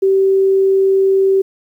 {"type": "tone", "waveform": "sine", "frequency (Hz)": 386.4, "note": "G4", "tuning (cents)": -25, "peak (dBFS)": -9, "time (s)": [0.02, 1.42], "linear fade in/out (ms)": 10, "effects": ["8-bit"]}